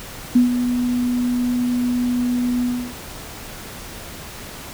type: tone with ADSR envelope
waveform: sine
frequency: 245.7 Hz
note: B3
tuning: 9 cents flat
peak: -8 dBFS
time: 0.35-2.95 s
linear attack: 9 ms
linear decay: 130 ms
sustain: -9 dB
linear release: 300 ms
effects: pink hiss -35 dBFS RMS until 4.73 s